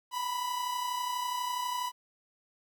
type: tone pair together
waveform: 45% pulse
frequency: 961.8 / 994 Hz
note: B5 / B5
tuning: -46 / +11 cents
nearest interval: minor second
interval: 57 cents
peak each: -39 / -32 dBFS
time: 0.11-1.92 s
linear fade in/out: 50 ms
effects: 11-bit